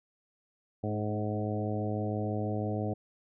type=harmonic tone with a mistuned harmonic; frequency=106.1 Hz; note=G#2; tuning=38 cents sharp; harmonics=1 / 2 / 3 / 4 / 5 / 6 / 7; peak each=-33 / -36 / -38 / -39 / -40 / -41 / -41 dBFS; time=0.83-2.94 s; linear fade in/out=10 ms; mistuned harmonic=3; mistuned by=-25 cents; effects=none